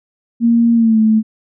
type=tone with pitch glide; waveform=sine; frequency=233.1 to 218.7 Hz; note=A#3 to A3; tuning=0 to -10 cents; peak=-8 dBFS; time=0.4-1.23 s; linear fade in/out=50 ms; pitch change=-110 cents; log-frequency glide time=0.74-0.99 s; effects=none